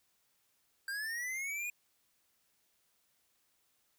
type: linear sweep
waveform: square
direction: up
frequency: 1568 to 2475 Hz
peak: -37 dBFS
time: 0.88-1.7 s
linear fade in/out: 2 ms
effects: white hiss -75 dBFS RMS until 3.98 s